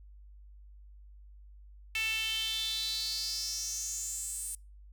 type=tone with high-pass filter sweep; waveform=sawtooth; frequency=441.5 Hz; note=A4; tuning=6 cents sharp; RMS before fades=-35 dBFS; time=1.95-4.55 s; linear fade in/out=2 ms; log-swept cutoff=2500 to 9100 Hz; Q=6.3; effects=noise-tail reverb RT60 0.3 s tail -26 dB re dry + added 50 Hz sine -50 dBFS peak until 4.92 s

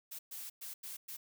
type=noise bursts at uneven times; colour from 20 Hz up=blue; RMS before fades=-45 dBFS; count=5; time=0.11-0.19 / 0.31-0.5 / 0.61-0.74 / 0.83-0.97 / 1.08-1.17 s; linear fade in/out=10 ms; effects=none

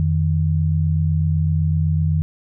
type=tone pair together; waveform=sine; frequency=87.63 / 155.56 Hz; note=F2 / D#3; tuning=+6 / 0 cents; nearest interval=minor seventh; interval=994 cents; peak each=-18 dBFS; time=0-2.22 s; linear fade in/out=0 ms; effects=none

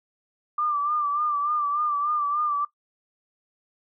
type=tone with vibrato; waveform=sine; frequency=1183 Hz; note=D6; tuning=12 cents sharp; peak=-22 dBFS; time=0.58-2.65 s; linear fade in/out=5 ms; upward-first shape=sine; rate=3.4 Hz; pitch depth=51 cents each way; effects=noise-tail reverb RT60 0.1 s tail -17 dB re dry

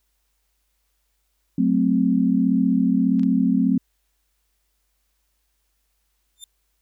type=chord; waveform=sine; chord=F# diminished; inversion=none; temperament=equal; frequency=185 / 220 / 261.6 Hz; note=F#3 / A3 / C4; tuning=0 / 0 / 0 cents; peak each=-21 / -21 / -19 dBFS; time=1.58-3.78 s; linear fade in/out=5 ms
type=clicks; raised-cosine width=0.2 ms; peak=-27 dBFS; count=2; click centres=3.195 / 3.233 s
type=tone with exponential growth; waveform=20% pulse; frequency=3586 Hz; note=A7; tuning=32 cents sharp; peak=-27 dBFS; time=6.36-6.44 s; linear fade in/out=2 ms; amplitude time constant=16 ms
effects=added 50 Hz sine -70 dBFS peak until 6.81 s + white hiss -72 dBFS RMS until 6.81 s

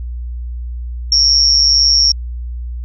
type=tone with amplitude modulation; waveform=sine; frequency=5500 Hz; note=F8; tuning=27 cents flat; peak=-4 dBFS; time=1.12-2.12 s; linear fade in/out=2 ms; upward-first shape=sine; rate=142 Hz; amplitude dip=90%; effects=added 60 Hz sine -21 dBFS peak until 2.84 s

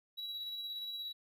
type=tone with tremolo; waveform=triangle; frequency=3899 Hz; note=B7; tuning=23 cents flat; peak=-37 dBFS; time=0.17-1.13 s; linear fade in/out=20 ms; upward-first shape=square; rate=17 Hz; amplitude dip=25%; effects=none

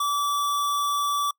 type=tone; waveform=square; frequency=1155 Hz; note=D6; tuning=29 cents flat; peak=-23 dBFS; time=0-1.31 s; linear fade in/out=5 ms; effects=noise-tail reverb RT60 0.1 s tail -26 dB re dry

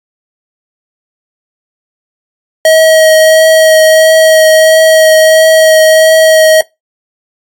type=tone with vibrato; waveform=square; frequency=635 Hz; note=D#5; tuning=35 cents sharp; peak=-3 dBFS; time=2.65-6.61 s; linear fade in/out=2 ms; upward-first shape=triangle; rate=1.5 Hz; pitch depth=13 cents each way; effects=noise-tail reverb RT60 0.2 s tail -22 dB re dry + AAC 64 kbps

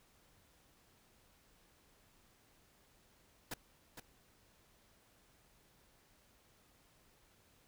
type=noise with echo; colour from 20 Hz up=pink; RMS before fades=-42 dBFS; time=3.51-3.54 s; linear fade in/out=5 ms; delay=460 ms; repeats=1; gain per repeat=-8 dB; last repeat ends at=4 s; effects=pink hiss -69 dBFS RMS until 7.67 s

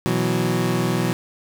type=chord; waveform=25% pulse; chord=B suspended fourth; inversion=none; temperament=equal; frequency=123.47 / 164.81 / 185 Hz; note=B2 / E3 / F#3; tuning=0 / 0 / 0 cents; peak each=-20 dBFS; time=0.06-1.13 s; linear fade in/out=0 ms; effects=none

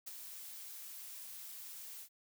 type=noise with ADSR envelope; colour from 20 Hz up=blue; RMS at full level=-43 dBFS; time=0.06-2.09 s; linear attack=17 ms; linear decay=18 ms; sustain=-6 dB; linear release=75 ms; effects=none

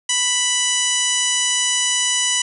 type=harmonic tone; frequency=987.8 Hz; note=B5; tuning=in tune; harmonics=1 / 2 / 3 / 4 / 5 / 6 / 7 / 8 / 9 / 10; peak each=-32 / -26 / -21 / -30 / -33 / -23 / -24 / -29 / -26 / -33 dBFS; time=0.09-2.42 s; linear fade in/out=5 ms; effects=none

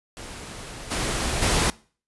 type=noise with level steps; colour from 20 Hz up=pink; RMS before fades=-38 / -26 / -21 dBFS; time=0.17-1.7 s; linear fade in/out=0 ms; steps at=0.9 / 1.41 s; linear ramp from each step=20 ms; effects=noise-tail reverb RT60 0.4 s tail -22 dB re dry + resampled to 24000 Hz

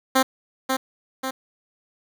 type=tone with echo; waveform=10% pulse; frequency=263.1 Hz; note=C4; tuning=10 cents sharp; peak=-7 dBFS; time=0.15-0.23 s; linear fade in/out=10 ms; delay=540 ms; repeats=2; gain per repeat=-5 dB; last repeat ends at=1.31 s; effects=none

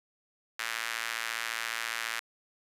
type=tone with high-pass filter; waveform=sawtooth; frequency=114.6 Hz; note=A#2; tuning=29 cents flat; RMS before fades=-35 dBFS; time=0.59-2.2 s; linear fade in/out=5 ms; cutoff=1700 Hz; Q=1.7; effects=resampled to 32000 Hz + 9-bit

